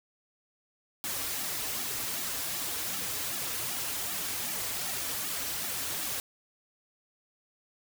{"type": "noise with flanger", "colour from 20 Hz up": "white", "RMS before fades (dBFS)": -34, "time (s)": [1.04, 6.2], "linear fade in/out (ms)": 0, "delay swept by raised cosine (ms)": [1.9, 5.6], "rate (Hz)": 2.6, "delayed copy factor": -0.95, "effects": []}